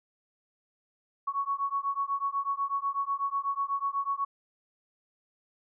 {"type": "beating tone pair", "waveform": "sine", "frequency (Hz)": [1108.7, 1116.8], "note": ["C#6", "C#6"], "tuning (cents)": [0, 13], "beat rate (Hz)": 8.1, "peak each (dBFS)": -31, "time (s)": [1.27, 4.25], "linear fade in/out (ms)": 10, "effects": []}